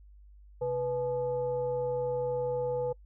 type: tone with frequency modulation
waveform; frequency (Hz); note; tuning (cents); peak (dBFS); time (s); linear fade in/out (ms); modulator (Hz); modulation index
sine; 493.9; B4; 0; -28; 0.61-2.93; 10; 364; 0.51
effects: noise-tail reverb RT60 0.1 s tail -25 dB re dry + added 50 Hz sine -51 dBFS peak until 3.05 s